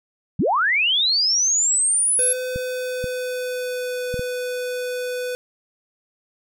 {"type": "linear sweep", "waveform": "sine", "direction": "up", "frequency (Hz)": [111.9, 11175], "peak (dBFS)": -16, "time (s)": [0.39, 2.33], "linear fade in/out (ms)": 5}
{"type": "tone with pitch glide", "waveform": "square", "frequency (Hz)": [507, 498], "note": ["B4", "B4"], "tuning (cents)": [45, 14], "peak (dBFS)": -25, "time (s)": [2.19, 5.35], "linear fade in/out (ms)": 0, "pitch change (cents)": -31, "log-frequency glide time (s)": [2.43, 4.05]}
{"type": "clicks", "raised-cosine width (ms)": 5, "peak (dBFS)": -17, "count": 4, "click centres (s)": [2.56, 3.042, 4.142, 4.194]}
{"effects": []}